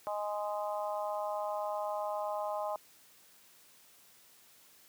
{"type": "harmonic tone", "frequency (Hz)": 207.7, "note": "G#3", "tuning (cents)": 0, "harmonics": [3, 4, 5, 6], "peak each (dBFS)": [-36, -38, -40, -46], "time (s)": [0.07, 2.76], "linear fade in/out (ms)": 0, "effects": ["white hiss -61 dBFS RMS until 4.88 s", "high-pass 100 Hz 12 dB/octave"]}